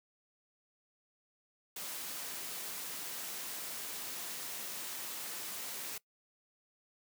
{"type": "high-pass noise", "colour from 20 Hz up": "white", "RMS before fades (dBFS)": -42, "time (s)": [1.76, 5.98], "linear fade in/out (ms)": 5, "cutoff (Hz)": 160, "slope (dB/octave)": 12, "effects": ["noise-tail reverb RT60 0.1 s tail -21 dB re dry"]}